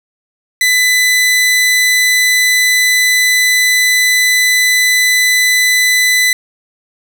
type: tone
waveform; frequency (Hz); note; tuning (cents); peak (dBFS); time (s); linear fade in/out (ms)
sawtooth; 2000; B6; +21; -5; 0.61-6.33; 2
effects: none